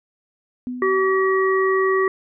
sine tone with exponential decay, 249.4 Hz, B3, 17 cents sharp, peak -23 dBFS, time 0.67-1.55 s, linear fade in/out 0 ms, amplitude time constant 190 ms
harmonic tone, 381.5 Hz, G4, 47 cents flat, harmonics 1 / 3 / 5, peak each -17 / -22 / -24 dBFS, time 0.82-2.08 s, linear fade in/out 2 ms
effects none

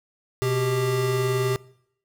square tone pair together, 125.38 / 395.3 Hz, B2 / G4, +27 / +15 cents, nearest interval octave + minor sixth, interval 1988 cents, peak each -25 dBFS, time 0.42-1.56 s, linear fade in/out 0 ms, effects noise-tail reverb RT60 0.7 s tail -22 dB re dry

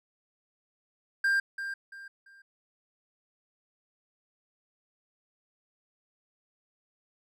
triangle tone with echo, 1592 Hz, G6, 26 cents sharp, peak -21 dBFS, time 1.24-1.4 s, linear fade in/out 5 ms, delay 340 ms, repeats 3, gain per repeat -10 dB, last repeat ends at 2.42 s, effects none

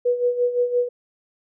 sine tone with tremolo, 488.7 Hz, B4, 18 cents flat, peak -15 dBFS, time 0.05-0.89 s, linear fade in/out 10 ms, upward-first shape sine, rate 5.8 Hz, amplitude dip 70%, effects none

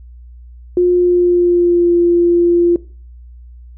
sine tone with pitch glide, 356.6 to 345.8 Hz, F4 to F4, +36 to -17 cents, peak -8 dBFS, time 0.77-2.76 s, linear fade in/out 2 ms, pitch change -53 cents, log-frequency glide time 0.92-1.94 s, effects noise-tail reverb RT60 0.4 s tail -20 dB re dry + added 60 Hz sine -34 dBFS peak until 3.77 s

